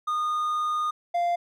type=tone pair in turn; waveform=triangle; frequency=1226 / 695.3 Hz; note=D#6 / F5; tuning=-26 / -8 cents; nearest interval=minor seventh; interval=982 cents; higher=first; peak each=-22 / -20 dBFS; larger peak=second; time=0.07-0.91 / 1.14-1.36 s; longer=first; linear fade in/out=10 ms; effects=none